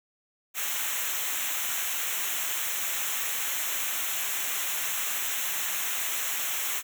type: noise with comb filter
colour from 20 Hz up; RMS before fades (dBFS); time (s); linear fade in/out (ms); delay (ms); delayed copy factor
white; -30; 0.54-6.83; 50; 0.21; -0.85
effects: none